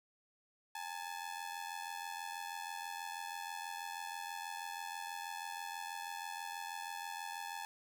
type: ring-modulated tone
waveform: sawtooth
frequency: 858 Hz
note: A5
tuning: 44 cents flat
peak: -35 dBFS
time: 0.75-7.65 s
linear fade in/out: 0 ms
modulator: 43.1 Hz
effects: 12-bit